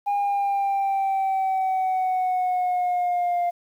sine exponential sweep, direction down, 814 to 698.5 Hz, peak -18 dBFS, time 0.06-3.51 s, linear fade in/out 20 ms, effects tanh soft clip ceiling -19 dBFS + 9-bit

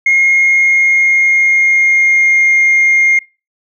sine tone with pitch glide, 2145 to 2125 Hz, C7 to C7, +42 to +26 cents, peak -5 dBFS, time 0.06-3.19 s, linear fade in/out 5 ms, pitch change -16 cents, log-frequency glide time 0.29-2.55 s, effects noise-tail reverb RT60 0.3 s tail -24 dB re dry + tanh soft clip ceiling -4 dBFS

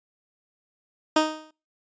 15% pulse tone with exponential decay, 311.1 Hz, D#4, in tune, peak -9 dBFS, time 1.16-1.51 s, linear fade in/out 5 ms, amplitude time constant 76 ms, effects noise-tail reverb RT60 0.3 s tail -23 dB re dry + resampled to 16000 Hz

